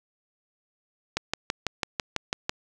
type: click train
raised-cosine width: 0.2 ms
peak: -8 dBFS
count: 9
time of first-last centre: 1.17-2.495 s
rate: 6.04 Hz
effects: none